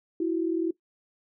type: tone pair together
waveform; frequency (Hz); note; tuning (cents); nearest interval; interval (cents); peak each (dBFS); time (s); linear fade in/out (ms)
sine; 329.6 / 369.7; E4 / F#4; 0 / -1; major second; 199; -25 / -29; 0.2-0.71; 5
effects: noise-tail reverb RT60 0.1 s tail -18 dB re dry